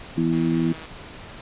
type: harmonic tone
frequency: 82.5 Hz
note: E2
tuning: 2 cents sharp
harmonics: 2 / 3 / 4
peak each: -23 / -23 / -23 dBFS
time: 0.17-0.73 s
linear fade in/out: 10 ms
type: click train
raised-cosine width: 0.3 ms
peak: -25 dBFS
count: 85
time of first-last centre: 0.33-0.855 s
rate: 160 Hz
effects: pink hiss -40 dBFS RMS until 1.41 s + resampled to 8000 Hz